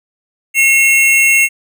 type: tone pair together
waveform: square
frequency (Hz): 2166 / 2724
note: C#7 / F7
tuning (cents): -41 / -44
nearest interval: major third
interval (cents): 397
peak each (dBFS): -11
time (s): 0.54-1.49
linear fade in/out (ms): 50
effects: none